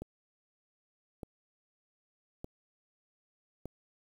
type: click train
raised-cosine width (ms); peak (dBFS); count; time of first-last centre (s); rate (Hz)
2; -27; 4; 0.02-3.656; 0.825
effects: 9-bit